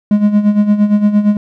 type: tone with tremolo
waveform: triangle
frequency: 207.7 Hz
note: G#3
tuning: in tune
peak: -3 dBFS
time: 0.11-1.37 s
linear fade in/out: 2 ms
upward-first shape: sine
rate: 8.7 Hz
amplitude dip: 70%
effects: none